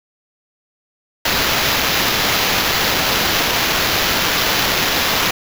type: noise with sample-and-hold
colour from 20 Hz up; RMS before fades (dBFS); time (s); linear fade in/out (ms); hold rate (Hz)
violet; -17; 1.25-5.31; 5; 8820
effects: none